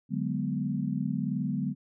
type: chord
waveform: sine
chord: G# half-diminished seventh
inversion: second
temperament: equal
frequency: 146.83 / 185 / 207.7 / 246.9 Hz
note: D3 / F#3 / G#3 / B3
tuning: 0 / 0 / 0 / 0 cents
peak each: -33 dBFS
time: 0.09-1.75 s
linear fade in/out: 50 ms
effects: none